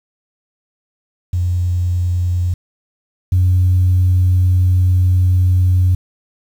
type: tone pair in turn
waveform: sine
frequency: 89 / 91.13 Hz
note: F2 / F#2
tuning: +33 / -26 cents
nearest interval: unison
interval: 41 cents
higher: second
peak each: -13 / -8 dBFS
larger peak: second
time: 1.33-2.54 / 3.32-5.95 s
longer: second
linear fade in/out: 5 ms
effects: tanh soft clip ceiling -6 dBFS + 7-bit